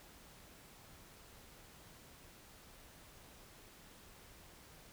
silence, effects pink hiss -59 dBFS RMS until 4.92 s

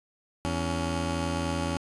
15% pulse tone pair together, 83.6 / 281.2 Hz, E2 / C#4, +25 / +25 cents, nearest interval octave + major sixth, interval 2100 cents, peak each -23 / -25 dBFS, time 0.45-1.77 s, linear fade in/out 0 ms, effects resampled to 24000 Hz

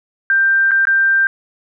sine tone with dropouts, 1575 Hz, G6, 8 cents sharp, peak -10 dBFS, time 0.3-1.27 s, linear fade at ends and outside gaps 1 ms, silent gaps 0.71-0.716 / 0.853-0.871 s, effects none

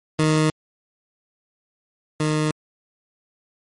20% pulse tone pair in turn, 155.56 / 153.68 Hz, D#3 / D#3, 0 / -21 cents, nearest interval unison, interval 21 cents, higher first, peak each -11 / -14 dBFS, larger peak first, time 0.19-0.5 / 2.2-2.51 s, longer neither, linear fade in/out 2 ms, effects MP3 48 kbps

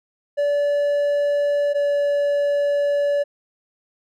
triangle tone pair in turn, 577 / 574.1 Hz, D5 / D5, -31 / -39 cents, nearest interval unison, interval 8 cents, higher first, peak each -15 dBFS, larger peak neither, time 0.37-1.74 / 1.74-3.24 s, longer second, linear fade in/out 20 ms, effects none

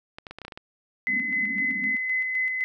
clicks, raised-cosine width 0.3 ms, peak -22 dBFS, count 9, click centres 0.185 / 0.268 / 0.31 / 0.386 / 0.417 / 0.45 / 0.481 / 0.522 / 0.575 s
sine tone with tremolo, 2032 Hz, B6, 49 cents sharp, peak -22 dBFS, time 1.07-2.64 s, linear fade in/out 0 ms, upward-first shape square, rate 3.9 Hz, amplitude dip 35%
pink band-pass noise, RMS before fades -37 dBFS, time 1.08-1.96 s, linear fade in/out 10 ms, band 190 to 290 Hz, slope 96 dB/octave
effects none

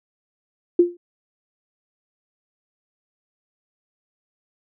sine tone with exponential decay, 349.2 Hz, F4, in tune, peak -7 dBFS, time 0.79-0.97 s, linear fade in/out 5 ms, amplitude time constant 38 ms, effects none

